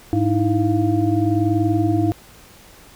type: tone cluster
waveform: sine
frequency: 104.7 / 305.8 / 326.7 / 699 Hz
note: G#2 / D#4 / E4 / F5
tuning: +15 / -30 / -15 / +1 cents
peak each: -20 / -21 / -19 / -27 dBFS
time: 0.13-2.12 s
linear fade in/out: 0 ms
effects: pink hiss -46 dBFS RMS until 2.95 s